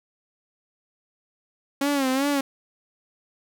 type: tone with vibrato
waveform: sawtooth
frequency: 273 Hz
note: C#4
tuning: 26 cents flat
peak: -17 dBFS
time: 1.81-2.41 s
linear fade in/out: 5 ms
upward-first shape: sine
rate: 2.6 Hz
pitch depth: 96 cents each way
effects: none